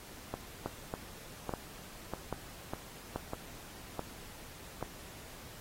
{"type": "two click trains", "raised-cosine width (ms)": 1, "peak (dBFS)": [-21, -22], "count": [6, 6], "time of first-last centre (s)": [[0.66, 4.827], [0.34, 3.334]], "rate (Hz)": [1.2, 1.67], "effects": ["pink hiss -51 dBFS RMS until 5.6 s", "AAC 48 kbps"]}